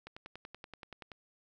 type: click train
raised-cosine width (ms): 0.3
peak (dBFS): -30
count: 12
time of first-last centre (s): 0.07-1.118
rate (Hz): 10.5
effects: none